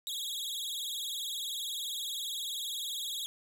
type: tone with vibrato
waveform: sawtooth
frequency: 3579 Hz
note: A7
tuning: 29 cents sharp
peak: -32 dBFS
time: 0.07-3.26 s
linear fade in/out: 0 ms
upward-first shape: sine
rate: 20 Hz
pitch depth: 170 cents each way
effects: none